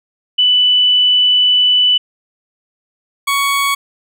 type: tone pair in turn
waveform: sine / 20% pulse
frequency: 2983 / 1117.4 Hz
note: F#7 / C#6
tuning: +13 / +13 cents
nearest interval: octave + perfect fourth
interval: 1700 cents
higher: first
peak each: -8 dBFS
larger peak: neither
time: 0.38-1.98 / 3.27-3.75 s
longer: first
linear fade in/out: 10 ms
effects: none